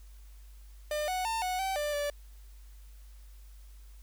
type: tone with pitch steps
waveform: 45% pulse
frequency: 601 / 739 / 900 / 736 / 769 / 592 / 581 Hz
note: D5 / F#5 / A5 / F#5 / G5 / D5 / D5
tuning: +40 / -2 / +39 / -9 / -33 / +14 / -19 cents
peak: -30 dBFS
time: 0.91-2.1 s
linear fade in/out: 2 ms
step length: 170 ms
effects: added 50 Hz sine -48 dBFS peak until 4.02 s + white hiss -64 dBFS RMS until 4.02 s